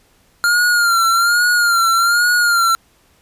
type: tone with vibrato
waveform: square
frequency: 1400 Hz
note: F6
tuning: 4 cents sharp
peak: -12 dBFS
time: 0.44-2.75 s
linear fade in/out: 0 ms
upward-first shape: sine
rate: 1.2 Hz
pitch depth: 61 cents each way
effects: pink hiss -55 dBFS RMS until 3.21 s + resampled to 32000 Hz